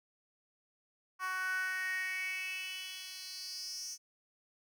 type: tone with high-pass filter sweep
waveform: 10% pulse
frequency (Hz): 372.9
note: F#4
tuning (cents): +14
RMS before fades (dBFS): -39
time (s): 1.19-3.98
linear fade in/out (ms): 50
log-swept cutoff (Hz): 1200 to 6100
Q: 6
effects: none